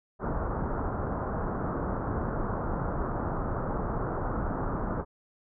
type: low-pass noise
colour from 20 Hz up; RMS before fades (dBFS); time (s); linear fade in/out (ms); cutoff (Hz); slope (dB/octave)
pink; -31; 0.19-5.05; 50; 1400; 48
effects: none